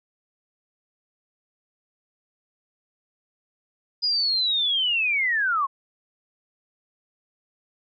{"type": "linear sweep", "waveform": "sine", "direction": "down", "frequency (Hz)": [4978, 1046.5], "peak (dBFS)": -20, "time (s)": [4.02, 5.67], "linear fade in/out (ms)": 20, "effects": []}